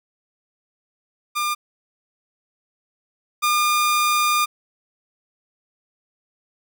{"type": "tone pair in turn", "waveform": "sawtooth", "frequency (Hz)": [1202, 1208.6], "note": ["D6", "D6"], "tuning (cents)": [40, 49], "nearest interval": "unison", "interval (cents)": 9, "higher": "second", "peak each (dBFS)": [-17, -13], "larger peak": "second", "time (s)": [[1.35, 1.55], [3.42, 4.46]], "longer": "second", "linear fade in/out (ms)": 20, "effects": []}